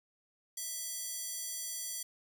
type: tone with high-pass filter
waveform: square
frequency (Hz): 659.3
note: E5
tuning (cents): 0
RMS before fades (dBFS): -40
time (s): 0.57-2.03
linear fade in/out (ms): 5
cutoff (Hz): 6900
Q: 1.2
effects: none